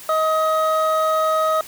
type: tone pair together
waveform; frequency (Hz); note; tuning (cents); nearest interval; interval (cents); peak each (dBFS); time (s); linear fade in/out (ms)
triangle; 631.5 / 1263; D#5 / D#6; +26 / +26; octave; 1200; -17; 0.09-1.61; 2
effects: white hiss -39 dBFS RMS until 1.67 s